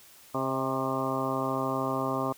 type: harmonic tone with a mistuned harmonic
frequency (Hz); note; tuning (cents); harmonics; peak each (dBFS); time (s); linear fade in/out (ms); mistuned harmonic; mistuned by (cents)
133.2; C3; +31; 1 / 2 / 3 / 4 / 5 / 6 / 7 / 8 / 9; -37 / -33 / -36 / -36 / -35 / -38 / -39 / -34 / -36; 0.34-2.33; 10; 5; -41
effects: white hiss -54 dBFS RMS until 2.37 s